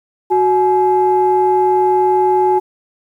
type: tone pair together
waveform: sine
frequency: 370 / 848.6 Hz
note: F#4 / G#5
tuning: 0 / +37 cents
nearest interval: octave + major second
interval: 1437 cents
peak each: -12 dBFS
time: 0.3-2.6 s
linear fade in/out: 20 ms
effects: tanh soft clip ceiling -3 dBFS + 8-bit